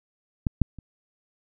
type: clicks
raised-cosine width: 5 ms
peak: -11 / -6 / -28 dBFS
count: 3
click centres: 0.468 / 0.617 / 0.787 s
effects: none